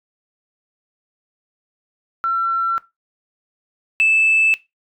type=tone pair in turn; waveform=sine; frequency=1352 / 2629 Hz; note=E6 / E7; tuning=+43 / -5 cents; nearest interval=octave; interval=1152 cents; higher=second; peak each=-16 / -10 dBFS; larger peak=second; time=2.24-2.78 / 4-4.54 s; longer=neither; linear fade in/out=0 ms; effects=noise-tail reverb RT60 0.2 s tail -18 dB re dry + tanh soft clip ceiling -8 dBFS